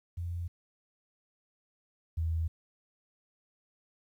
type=tone pair in turn; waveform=sine; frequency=86.4 / 81.55 Hz; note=F2 / E2; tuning=-18 / -18 cents; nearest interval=minor second; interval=100 cents; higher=first; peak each=-33 / -28 dBFS; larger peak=second; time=0.17-0.48 / 2.17-2.48 s; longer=neither; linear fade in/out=10 ms; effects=11-bit